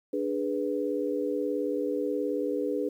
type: chord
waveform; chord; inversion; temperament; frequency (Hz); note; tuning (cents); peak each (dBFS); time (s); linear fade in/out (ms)
sine; G# diminished; second; equal; 293.7 / 415.3 / 493.9; D4 / G#4 / B4; 0 / 0 / 0; -31; 0.13-2.89; 5
effects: 10-bit